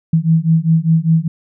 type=beating tone pair; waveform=sine; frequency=160 / 165 Hz; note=D#3 / E3; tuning=+49 / +2 cents; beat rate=5 Hz; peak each=-13 dBFS; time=0.13-1.28 s; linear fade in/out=5 ms; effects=none